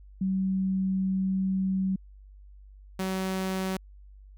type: tone pair in turn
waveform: sine / sawtooth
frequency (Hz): 190 / 188.8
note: F#3 / F#3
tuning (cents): +46 / +35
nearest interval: unison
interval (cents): 11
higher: first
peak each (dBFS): -24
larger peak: neither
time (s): 0.21-1.96 / 2.99-3.77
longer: first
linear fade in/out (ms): 5
effects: added 49 Hz sine -47 dBFS peak until 4.37 s